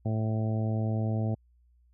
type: harmonic tone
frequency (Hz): 110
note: A2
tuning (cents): 0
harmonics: 1 / 2 / 3 / 4 / 5 / 6 / 7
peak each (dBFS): -27 / -33 / -40 / -43 / -42 / -41 / -45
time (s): 0.05-1.35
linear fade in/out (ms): 10
effects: added 60 Hz sine -60 dBFS peak until 1.93 s